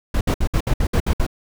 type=noise bursts; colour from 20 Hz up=brown; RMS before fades=-17 dBFS; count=9; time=0.14-1.266 s; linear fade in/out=5 ms; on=70 ms; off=62 ms; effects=none